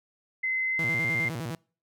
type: tone with pitch glide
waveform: sine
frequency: 2054 to 2096 Hz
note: C7 to C7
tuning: -33 to +2 cents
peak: -25 dBFS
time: 0.43-1.29 s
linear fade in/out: 10 ms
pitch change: +35 cents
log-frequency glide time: 0.69-1.03 s
type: tone with vibrato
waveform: sawtooth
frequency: 138.59 Hz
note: C#3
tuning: in tune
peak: -28 dBFS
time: 0.79-1.55 s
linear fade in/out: 2 ms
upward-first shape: square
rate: 9.8 Hz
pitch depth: 290 cents each way
effects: noise-tail reverb RT60 0.4 s tail -26 dB re dry